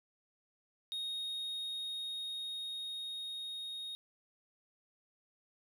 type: tone with level ramp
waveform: triangle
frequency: 3729 Hz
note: A#7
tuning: in tune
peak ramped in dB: -35 to -39 dBFS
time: 0.92-3.95 s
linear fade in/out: 0 ms
effects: none